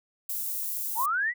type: high-pass noise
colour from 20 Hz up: white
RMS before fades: -32 dBFS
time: 0.29-1.06 s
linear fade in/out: 5 ms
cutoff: 12000 Hz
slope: 12 dB/octave
type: linear sweep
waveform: sine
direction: up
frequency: 830.6 to 2013 Hz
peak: -24 dBFS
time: 0.95-1.34 s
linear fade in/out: 50 ms
effects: none